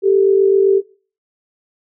sine tone pair together, 389.8 / 437.5 Hz, G4 / A4, -10 / -10 cents, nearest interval major second, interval 200 cents, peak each -10 / -16 dBFS, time 0.02-0.82 s, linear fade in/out 50 ms, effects noise-tail reverb RT60 0.4 s tail -21 dB re dry

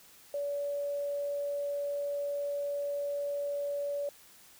sine tone, 572 Hz, D5, 46 cents flat, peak -31 dBFS, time 0.34-4.09 s, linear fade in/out 2 ms, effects white hiss -57 dBFS RMS until 4.59 s

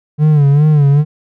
triangle tone with vibrato, 146.83 Hz, D3, in tune, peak -4 dBFS, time 0.18-1.05 s, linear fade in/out 50 ms, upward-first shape sine, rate 2.5 Hz, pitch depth 87 cents each way, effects none

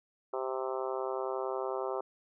harmonic tone, 130.81 Hz, C3, in tune, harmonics 3 / 4 / 5 / 6 / 7 / 8 / 9 / 10, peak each -36 / -38 / -40 / -42 / -43 / -44 / -45 / -46 dBFS, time 0.33-2.01 s, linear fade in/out 5 ms, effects none

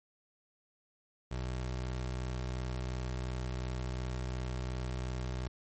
25% pulse tone, 62.8 Hz, B1, 30 cents sharp, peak -31 dBFS, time 1.31-5.48 s, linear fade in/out 5 ms, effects MP3 32 kbps

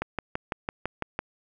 click train, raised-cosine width 0.5 ms, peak -13 dBFS, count 8, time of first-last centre 0.02-1.191 s, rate 5.98 Hz, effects none

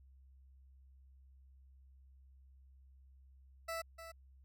20% pulse tone with echo, 659.3 Hz, E5, in tune, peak -34 dBFS, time 3.68-3.82 s, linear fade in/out 10 ms, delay 300 ms, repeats 1, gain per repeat -10 dB, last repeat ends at 4.12 s, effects added 66 Hz sine -59 dBFS peak until 4.44 s

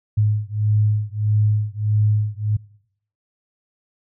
sine beating tone pair, 105.2 / 106.8 Hz, G#2 / G#2, +23 / +49 cents, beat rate 1.6 Hz, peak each -19 dBFS, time 0.17-2.57 s, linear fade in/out 10 ms, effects noise-tail reverb RT60 0.7 s tail -23 dB re dry

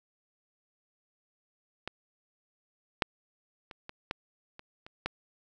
clicks, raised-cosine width 0.3 ms, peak -19 / -8 / -28 / -25 / -16 / -29 / -30 / -15 dBFS, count 8, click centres 1.876 / 3.022 / 3.712 / 3.894 / 4.111 / 4.594 / 4.865 / 5.06 s, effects none

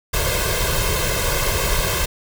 pink noise with comb filter, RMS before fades -20 dBFS, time 0.13-2.06 s, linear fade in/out 10 ms, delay 1.9 ms, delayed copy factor +0.85, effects none

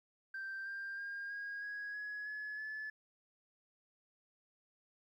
sine tone with pitch steps, 1568 / 1589.9 / 1612.1 / 1634.6 / 1657.4 / 1680.5 / 1704 / 1727.8 Hz, G6 / G6 / G6 / G#6 / G#6 / G#6 / G#6 / A6, 0 / +24 / +48 / -28 / -4 / +20 / +44 / -32 cents, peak -39 dBFS, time 0.34-2.9 s, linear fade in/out 5 ms, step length 320 ms, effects tanh soft clip ceiling -38 dBFS + 13-bit

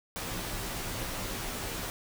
pink noise with comb filter, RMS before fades -36 dBFS, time 0.16-1.9 s, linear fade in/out 0 ms, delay 14 ms, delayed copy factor -0.65, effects none

